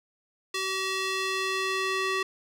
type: tone with band-pass filter sweep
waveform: square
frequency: 381 Hz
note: G4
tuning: 49 cents flat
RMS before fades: -29 dBFS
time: 0.54-2.23 s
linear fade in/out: 5 ms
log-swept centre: 3900 to 2200 Hz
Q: 0.78
effects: none